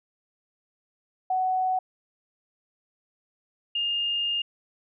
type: tone pair in turn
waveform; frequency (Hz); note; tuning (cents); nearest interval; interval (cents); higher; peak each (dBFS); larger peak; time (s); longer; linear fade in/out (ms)
sine; 746 / 2824; F#5 / F7; +14 / +19; octave + major seventh; 2305; second; -22 / -24; first; 1.3-1.79 / 3.75-4.42; second; 5
effects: none